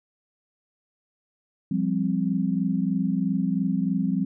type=chord; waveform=sine; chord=F suspended second; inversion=none; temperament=equal with one note detuned; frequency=174.61 / 197.7 / 261.6 Hz; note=F3 / G3 / C4; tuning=0 / +15 / 0 cents; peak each=-26 / -25 / -27 dBFS; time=1.71-4.25 s; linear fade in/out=5 ms; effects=none